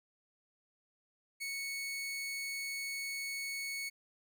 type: tone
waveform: sawtooth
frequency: 2214 Hz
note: C#7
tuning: 3 cents flat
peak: -34 dBFS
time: 1.4-3.9 s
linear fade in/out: 20 ms
effects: none

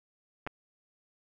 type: clicks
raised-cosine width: 0.5 ms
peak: -22 dBFS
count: 2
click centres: 0.466 / 0.473 s
effects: none

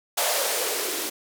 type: noise with band-pass filter sweep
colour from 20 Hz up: violet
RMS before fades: -26 dBFS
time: 0.17-1.1 s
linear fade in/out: 10 ms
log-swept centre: 660 to 320 Hz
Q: 4.7
effects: none

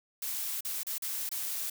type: noise with dropouts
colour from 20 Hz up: blue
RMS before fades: -35 dBFS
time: 0.22-1.7 s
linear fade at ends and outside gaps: 5 ms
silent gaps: 0.608-0.648 / 0.833-0.867 / 0.982-1.021 / 1.292-1.314 s
effects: none

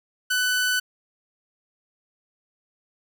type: tone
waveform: sawtooth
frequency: 1497 Hz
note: F#6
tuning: 20 cents sharp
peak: -17 dBFS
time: 0.3-0.8 s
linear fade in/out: 10 ms
effects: none

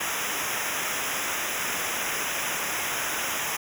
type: noise with comb filter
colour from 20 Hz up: pink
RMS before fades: -29 dBFS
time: 0-3.57 s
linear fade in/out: 10 ms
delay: 0.23 ms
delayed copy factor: -1
effects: none

